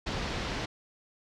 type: low-pass noise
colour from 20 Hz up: pink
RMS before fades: -34 dBFS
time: 0.06-0.66 s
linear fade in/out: 10 ms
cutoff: 5300 Hz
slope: 24 dB/octave
effects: none